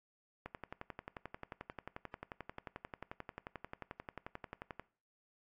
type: click train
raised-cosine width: 0.5 ms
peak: -28 dBFS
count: 50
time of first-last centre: 0.46-4.796 s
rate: 11.3 Hz
effects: noise-tail reverb RT60 0.4 s tail -20 dB re dry + AAC 48 kbps